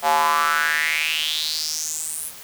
square tone with high-pass filter sweep, 77.78 Hz, D#2, in tune, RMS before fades -22 dBFS, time 0.02-2.32 s, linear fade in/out 50 ms, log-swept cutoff 750 to 11000 Hz, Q 5.3, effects white hiss -40 dBFS RMS until 2.43 s

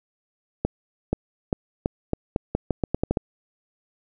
accelerating click train, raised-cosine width 2 ms, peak -8 dBFS, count 13, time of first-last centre 0.65-3.172 s, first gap 480 ms, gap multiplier 0.83, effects none

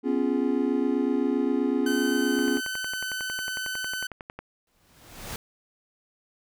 triangle chord, C# dominant seventh, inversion third, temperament just, 249.5 / 277.2 / 346.5 / 415.8 Hz, B3 / C#4 / E#4 / G#4, +18 / 0 / -14 / +2 cents, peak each -25 / -24 / -28 / -28 dBFS, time 0.03-2.61 s, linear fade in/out 50 ms
sawtooth tone with pitch glide, 1527 to 1515.6 Hz, G6 to F#6, -46 to +41 cents, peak -26 dBFS, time 1.86-4.07 s, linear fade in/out 5 ms, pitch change -13 cents, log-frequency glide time 2.16-3.08 s
click train, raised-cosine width 0.5 ms, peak -22 dBFS, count 23, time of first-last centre 2.39-4.39 s, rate 11 Hz
pink noise with exponential growth, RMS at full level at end -33 dBFS, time 4.67-5.36 s, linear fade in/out 2 ms, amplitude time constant 150 ms
effects none

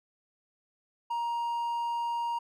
triangle tone, 940 Hz, A#5, 14 cents sharp, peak -27 dBFS, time 1.1-2.39 s, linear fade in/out 10 ms, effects none

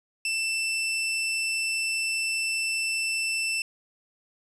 sawtooth tone, 2665 Hz, E7, 18 cents sharp, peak -22 dBFS, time 0.25-3.62 s, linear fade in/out 2 ms, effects resampled to 24000 Hz + 9-bit

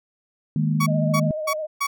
sine chord, D# suspended fourth, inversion none, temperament equal, 155.56 / 207.7 / 233.1 Hz, D#3 / G#3 / A#3, 0 / 0 / 0 cents, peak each -20 / -26 / -26 dBFS, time 0.56-1.31 s, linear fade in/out 2 ms
30% pulse tone bursts, 1126 Hz, C#6, 27 cents sharp, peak -18 dBFS, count 4, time 0.8-1.87 s, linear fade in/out 10 ms, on 65 ms, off 270 ms
sine tone with vibrato, 621 Hz, D#5, 3 cents flat, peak -25 dBFS, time 0.87-1.67 s, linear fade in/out 20 ms, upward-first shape triangle, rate 14 Hz, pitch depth 49 cents each way
effects none

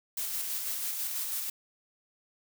blue noise with tremolo, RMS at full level -33 dBFS, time 0.17-1.5 s, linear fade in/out 5 ms, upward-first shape square, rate 6.1 Hz, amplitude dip 25%, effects none

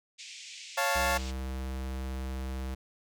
pink band-pass noise, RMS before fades -46 dBFS, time 0.18-1.32 s, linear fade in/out 20 ms, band 2200 to 7700 Hz, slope 48 dB/octave
20% pulse chord, Db augmented, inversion none, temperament equal, 554.4 / 698.5 / 880 Hz, Db5 / F5 / A5, 0 / 0 / 0 cents, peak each -26 dBFS, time 0.77-1.18 s, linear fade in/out 10 ms
square tone, 65.41 Hz, C2, in tune, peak -34 dBFS, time 0.95-2.75 s, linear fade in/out 10 ms
effects none

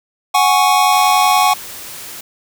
square chord, F# suspended second, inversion none, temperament equal, 740 / 830.6 / 1108.7 Hz, F#5 / G#5 / C#6, 0 / 0 / 0 cents, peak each -15 dBFS, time 0.34-1.54 s, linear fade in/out 10 ms
white noise, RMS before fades -31 dBFS, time 0.92-2.21 s, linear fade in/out 5 ms
effects none

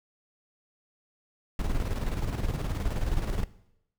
brown noise with tremolo, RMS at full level -27 dBFS, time 1.59-3.44 s, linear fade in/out 2 ms, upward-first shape square, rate 19 Hz, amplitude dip 50%, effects noise-tail reverb RT60 0.8 s tail -18 dB re dry

